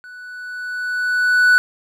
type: tone with level ramp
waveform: triangle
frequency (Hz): 1484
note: F#6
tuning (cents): +5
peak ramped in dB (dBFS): -34 to -6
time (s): 0.04-1.58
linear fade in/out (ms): 0
effects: none